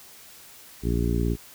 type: harmonic tone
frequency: 58.3 Hz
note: A#1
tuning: 1 cent sharp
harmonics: 1 / 2 / 3 / 4 / 5 / 6 / 7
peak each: -25 / -28 / -30 / -31 / -32 / -33 / -33 dBFS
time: 0.82-1.37 s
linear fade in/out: 50 ms
effects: white hiss -48 dBFS RMS until 1.54 s